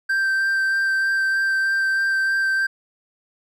triangle tone with vibrato, 1568 Hz, G6, in tune, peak -16 dBFS, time 0.09-2.67 s, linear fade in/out 10 ms, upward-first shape sine, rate 3.2 Hz, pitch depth 10 cents each way, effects none

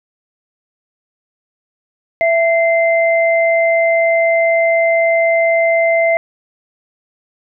sine tone pair together, 665 / 2079 Hz, E5 / C7, +15 / -12 cents, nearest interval octave + minor sixth, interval 1973 cents, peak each -11 / -16 dBFS, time 2.21-6.17 s, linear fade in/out 0 ms, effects none

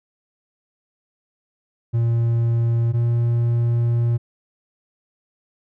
triangle tone pair in turn, 116.54 / 118.03 Hz, A#2 / A#2, 0 / +22 cents, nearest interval unison, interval 22 cents, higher second, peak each -14 dBFS, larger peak neither, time 1.93-2.93 / 2.93-4.18 s, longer second, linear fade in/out 20 ms, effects none

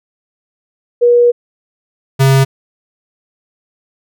sine / square tone pair in turn, 480.9 / 134.95 Hz, B4 / C#3, -46 / -46 cents, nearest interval octave + minor seventh, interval 2200 cents, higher first, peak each -5 / -7 dBFS, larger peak first, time 1.01-1.32 / 2.19-2.45 s, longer first, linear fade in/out 20 ms, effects none

